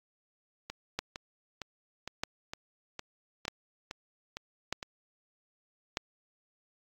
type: two click trains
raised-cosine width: 0.2 ms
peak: -21 / -14 dBFS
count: 10 / 5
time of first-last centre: 0.7-4.828 / 0.99-5.971 s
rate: 2.18 / 0.803 Hz
effects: AAC 48 kbps